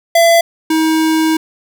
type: tone pair in turn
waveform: square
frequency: 674 / 318.1 Hz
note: E5 / D#4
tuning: +38 / +38 cents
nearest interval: octave + minor second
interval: 1300 cents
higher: first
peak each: -7 / -11 dBFS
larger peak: first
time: 0.15-0.41 / 0.7-1.37 s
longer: second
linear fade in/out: 5 ms
effects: none